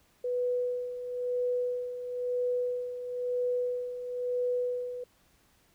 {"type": "tone with tremolo", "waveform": "sine", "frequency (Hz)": 493.9, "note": "B4", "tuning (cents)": 0, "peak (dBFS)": -26, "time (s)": [0.24, 5.04], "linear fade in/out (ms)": 5, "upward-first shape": "sine", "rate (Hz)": 1, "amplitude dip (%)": 65, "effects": ["pink hiss -66 dBFS RMS until 5.74 s"]}